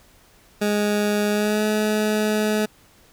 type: tone with pitch glide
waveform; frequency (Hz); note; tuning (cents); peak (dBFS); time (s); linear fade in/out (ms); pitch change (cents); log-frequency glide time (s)
20% pulse; 207.7 to 213.3; G#3 to G#3; 0 to +46; -14; 0.61-2.66; 10; +46; 1.3-1.64
effects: pink hiss -54 dBFS RMS until 3.12 s